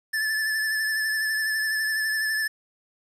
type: tone with vibrato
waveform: square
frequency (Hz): 1746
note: A6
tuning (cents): -14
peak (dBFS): -24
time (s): 0.13-2.48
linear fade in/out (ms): 10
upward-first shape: sine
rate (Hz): 12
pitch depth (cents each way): 29
effects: resampled to 32000 Hz + 9-bit